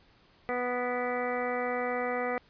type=harmonic tone with a mistuned harmonic; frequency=246.9 Hz; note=B3; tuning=in tune; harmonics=1 / 2 / 3 / 4 / 5 / 6 / 7 / 8 / 9; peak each=-38 / -32 / -35 / -45 / -38 / -44 / -47 / -37 / -45 dBFS; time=0.49-2.38 s; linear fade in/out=0 ms; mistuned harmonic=9; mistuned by=+61 cents; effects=pink hiss -62 dBFS RMS until 2.49 s + resampled to 11025 Hz